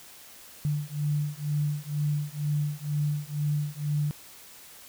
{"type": "beating tone pair", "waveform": "sine", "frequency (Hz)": [146.83, 148.93], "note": ["D3", "D3"], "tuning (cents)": [0, 25], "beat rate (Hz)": 2.1, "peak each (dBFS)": -29, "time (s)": [0.65, 4.11], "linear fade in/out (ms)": 0, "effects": ["white hiss -49 dBFS RMS until 4.88 s"]}